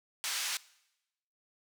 white band-pass noise, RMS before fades -35 dBFS, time 0.24-0.57 s, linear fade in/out 0 ms, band 1300 to 6900 Hz, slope 12 dB/octave, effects noise-tail reverb RT60 0.9 s tail -21 dB re dry

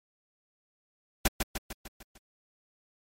pink noise with echo, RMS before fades -23 dBFS, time 1.25-1.28 s, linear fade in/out 5 ms, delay 150 ms, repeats 6, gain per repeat -5 dB, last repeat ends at 2.18 s, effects MP3 64 kbps

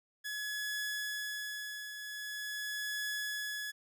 sawtooth tone with tremolo, 1695 Hz, G#6, 35 cents sharp, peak -31 dBFS, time 0.24-3.72 s, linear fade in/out 20 ms, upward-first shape triangle, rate 0.44 Hz, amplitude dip 60%, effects none

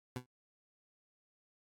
20% pulse tone with exponential decay, 125 Hz, B2, 21 cents sharp, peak -31 dBFS, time 0.16-0.26 s, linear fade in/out 2 ms, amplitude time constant 21 ms, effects noise-tail reverb RT60 0.1 s tail -24 dB re dry + AAC 48 kbps

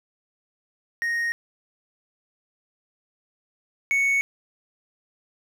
triangle tone pair in turn, 1864.7 / 2218 Hz, A#6 / C#7, 0 / 0 cents, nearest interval minor third, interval 300 cents, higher second, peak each -21 / -17 dBFS, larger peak second, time 1.02-1.32 / 3.91-4.21 s, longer neither, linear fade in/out 0 ms, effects none

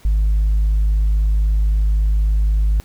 triangle tone with tanh clipping, 51.91 Hz, G#1, in tune, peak -13 dBFS, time 0.05-2.8 s, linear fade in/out 0 ms, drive 6 dB, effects pink hiss -49 dBFS RMS until 2.84 s

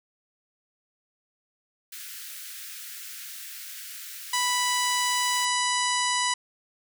white high-pass noise, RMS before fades -40 dBFS, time 1.92-5.45 s, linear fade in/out 5 ms, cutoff 1400 Hz, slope 48 dB/octave
harmonic tone, 987.8 Hz, B5, in tune, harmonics 1 / 2 / 3 / 4 / 5 / 6 / 7 / 8 / 9 / 10, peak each -27 / -30 / -32 / -33 / -34 / -35 / -35 / -36 / -37 / -37 dBFS, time 4.33-6.34 s, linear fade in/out 5 ms
effects none

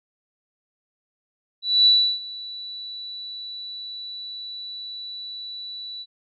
sine tone with ADSR envelope, 3951 Hz, B7, in tune, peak -11 dBFS, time 1.62-6.06 s, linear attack 240 ms, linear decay 330 ms, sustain -21 dB, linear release 47 ms, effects none

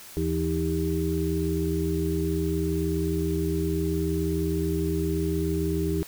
harmonic tone with a mistuned harmonic, 79.3 Hz, D#2, 33 cents sharp, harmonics 1 / 2 / 4 / 5, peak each -29 / -29 / -29 / -29 dBFS, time 0.17-6.03 s, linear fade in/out 0 ms, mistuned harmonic 2, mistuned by +84 cents, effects white hiss -45 dBFS RMS until 6.07 s

